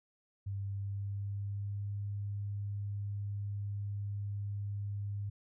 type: tone with pitch glide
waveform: sine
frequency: 99 to 101.43 Hz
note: G2 to G#2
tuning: +18 to -40 cents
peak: -35 dBFS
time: 0.46-5.3 s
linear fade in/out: 10 ms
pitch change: +42 cents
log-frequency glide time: 0.58-1.92 s
effects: none